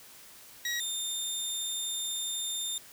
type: tone pair in turn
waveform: 20% pulse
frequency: 1909 / 3618 Hz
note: A#6 / A7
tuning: +41 / +48 cents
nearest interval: major seventh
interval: 1107 cents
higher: second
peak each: -25 / -26 dBFS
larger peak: first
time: 0.65-0.8 / 0.8-2.78 s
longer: second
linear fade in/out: 2 ms
effects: white hiss -52 dBFS RMS until 2.92 s